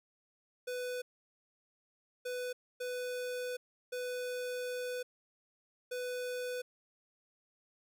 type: tone bursts at uneven times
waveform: square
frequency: 497.5 Hz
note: B4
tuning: 13 cents sharp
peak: -37 dBFS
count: 5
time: 0.67-1.02 / 2.25-2.53 / 2.8-3.57 / 3.92-5.03 / 5.91-6.62 s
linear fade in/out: 10 ms
effects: none